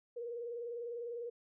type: tone with vibrato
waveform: sine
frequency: 473.4 Hz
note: A#4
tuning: 27 cents sharp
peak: -39 dBFS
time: 0.16-1.3 s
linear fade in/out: 10 ms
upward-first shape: sine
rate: 20 Hz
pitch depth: 58 cents each way
effects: none